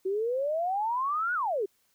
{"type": "exponential two-way sweep", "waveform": "sine", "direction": "up then down", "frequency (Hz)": [370, 1491, 370], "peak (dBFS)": -26, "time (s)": [0.05, 1.66], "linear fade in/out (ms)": 10, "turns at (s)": 1.34, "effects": ["white hiss -70 dBFS RMS until 1.94 s"]}